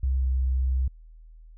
sine tone with pitch glide, 65.41 to 64.58 Hz, C2 to C2, 0 to -22 cents, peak -21 dBFS, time 0.03-0.88 s, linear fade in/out 5 ms, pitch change -22 cents, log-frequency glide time 0.16-0.27 s, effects added 40 Hz sine -45 dBFS peak until 1.57 s

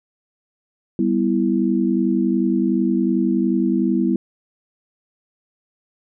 sine chord, E minor, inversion first, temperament equal, 196 / 246.9 / 329.6 Hz, G3 / B3 / E4, 0 / 0 / 0 cents, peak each -20 dBFS, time 0.99-4.16 s, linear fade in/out 2 ms, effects none

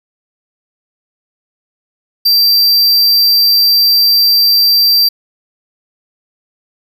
square tone, 4699 Hz, D8, in tune, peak -7 dBFS, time 2.25-5.09 s, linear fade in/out 10 ms, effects none

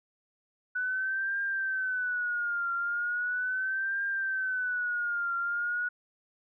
sine tone with vibrato, 1487 Hz, F#6, 8 cents sharp, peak -28 dBFS, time 0.75-5.89 s, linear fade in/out 10 ms, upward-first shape triangle, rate 0.38 Hz, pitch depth 130 cents each way, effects none

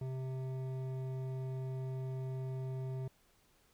sine tone with hard clipping, 130.81 Hz, C3, in tune, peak -39 dBFS, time 0.01-3.08 s, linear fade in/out 5 ms, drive 11 dB, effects pink hiss -70 dBFS RMS until 3.73 s

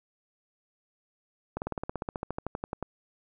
slowing click train, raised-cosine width 1 ms, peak -18 dBFS, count 19, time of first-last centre 1.57-2.827 s, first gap 49 ms, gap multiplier 1.04, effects none

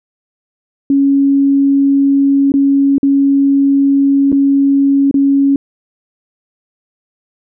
sine tone with dropouts, 277.2 Hz, C#4, in tune, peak -7 dBFS, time 0.9-5.56 s, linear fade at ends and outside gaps 2 ms, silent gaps 2.52-2.539 / 2.982-3.03 / 4.319-4.326 / 5.112-5.142 s, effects none

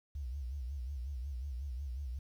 sine tone with vibrato, 66 Hz, C2, 16 cents sharp, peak -37 dBFS, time 0.15-2.19 s, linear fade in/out 5 ms, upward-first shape sine, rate 5.5 Hz, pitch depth 170 cents each way, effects 11-bit

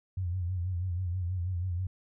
sine tone with vibrato, 89.9 Hz, F#2, 49 cents flat, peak -29 dBFS, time 0.17-1.87 s, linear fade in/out 5 ms, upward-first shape sine, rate 6.2 Hz, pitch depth 81 cents each way, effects none

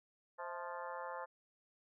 harmonic tone with a mistuned harmonic, 174.61 Hz, F3, in tune, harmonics 3 / 4 / 5 / 6 / 7 / 8 / 9 / 10, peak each -47 / -52 / -47 / -48 / -53 / -53 / -61 / -54 dBFS, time 0.38-1.26 s, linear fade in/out 20 ms, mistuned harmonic 4, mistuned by -94 cents, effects none

